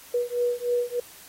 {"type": "beating tone pair", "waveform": "sine", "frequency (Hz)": [483.4, 486.7], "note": ["B4", "B4"], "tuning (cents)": [-37, -25], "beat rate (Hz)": 3.3, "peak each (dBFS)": -26, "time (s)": [0.14, 1], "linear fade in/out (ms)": 5, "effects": ["white hiss -48 dBFS RMS until 1.28 s", "AAC 48 kbps"]}